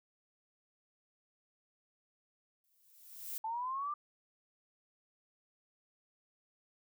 violet noise with exponential growth, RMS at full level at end -39 dBFS, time 2.64-3.38 s, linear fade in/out 1 ms, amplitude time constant 160 ms
sine linear sweep, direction up, 870 to 1200 Hz, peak -35 dBFS, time 3.44-3.94 s, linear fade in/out 5 ms
effects none

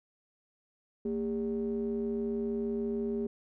triangle ring-modulated tone, 87.31 Hz, F2, in tune, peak -25 dBFS, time 1.05-3.27 s, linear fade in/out 5 ms, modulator 316 Hz, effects none

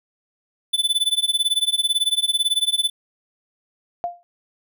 square tone with tremolo, 3500 Hz, A7, 10 cents flat, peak -15 dBFS, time 0.73-2.9 s, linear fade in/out 10 ms, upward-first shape sine, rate 18 Hz, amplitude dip 95%
sine tone with exponential decay, 698.5 Hz, F5, in tune, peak -18 dBFS, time 4.04-4.23 s, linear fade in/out 0 ms, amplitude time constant 40 ms
effects none

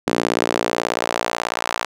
sawtooth tone with high-pass filter sweep, 58.27 Hz, A#1, in tune, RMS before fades -22 dBFS, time 0.07-1.85 s, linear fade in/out 5 ms, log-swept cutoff 290 to 970 Hz, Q 1.2, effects low-pass 9000 Hz 12 dB/octave

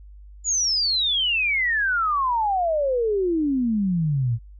sine exponential sweep, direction down, 7040 to 110 Hz, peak -19 dBFS, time 0.44-4.39 s, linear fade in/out 50 ms, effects added 50 Hz sine -41 dBFS peak until 4.59 s

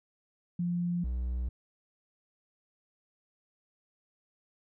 sine / triangle tone pair in turn, 174.61 / 61.61 Hz, F3 / B1, 0 / -4 cents, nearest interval octave + tritone, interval 1804 cents, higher first, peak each -28 dBFS, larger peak neither, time 0.59-1.04 / 1.04-1.49 s, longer neither, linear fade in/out 5 ms, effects none

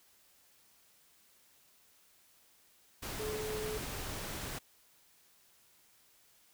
sine tone in noise, 429.3 Hz, A4, 43 cents flat, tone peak -37 dBFS, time 3.19-3.78 s, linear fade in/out 10 ms, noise pink, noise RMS -41 dBFS, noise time 3.02-4.59 s, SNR +1 dB, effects white hiss -66 dBFS RMS until 6.53 s

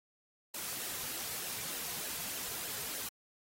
white noise with flanger, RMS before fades -40 dBFS, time 0.54-3.09 s, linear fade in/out 5 ms, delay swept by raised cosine 0.83 to 3.63 ms, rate 3.3 Hz, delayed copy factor -0.55, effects AAC 48 kbps

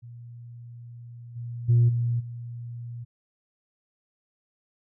sine tone with level steps, 118.9 Hz, A#2, 35 cents sharp, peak -40 / -32 / -14 / -22 / -34 dBFS, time 0.02-3.05 s, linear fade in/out 20 ms, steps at 1.35 / 1.68 / 1.88 / 2.19 s, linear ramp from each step 20 ms, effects tanh soft clip ceiling -13 dBFS

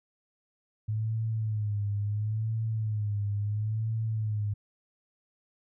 sine tone with vibrato, 106.8 Hz, G#2, 49 cents sharp, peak -27 dBFS, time 0.88-4.54 s, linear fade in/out 10 ms, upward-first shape sine, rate 0.73 Hz, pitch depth 79 cents each way, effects none

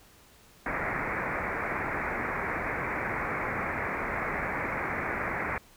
white low-pass noise, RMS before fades -32 dBFS, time 0.66-5.58 s, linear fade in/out 2 ms, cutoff 2300 Hz, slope 96 dB/octave, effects pink hiss -57 dBFS RMS until 5.76 s

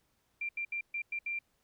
sine tone bursts at uneven times, 2371 Hz, D7, 16 cents sharp, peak -33 dBFS, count 6, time 0.41-0.49 / 0.57-0.65 / 0.72-0.81 / 0.94-1.02 / 1.12-1.19 / 1.26-1.39 s, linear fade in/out 5 ms, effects pink hiss -75 dBFS RMS until 1.63 s

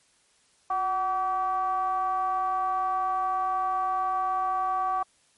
triangle ring-modulated tone, 197.4 Hz, G3, 12 cents sharp, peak -19 dBFS, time 0.7-5.03 s, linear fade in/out 5 ms, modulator 949 Hz, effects white hiss -64 dBFS RMS until 5.37 s + MP3 48 kbps

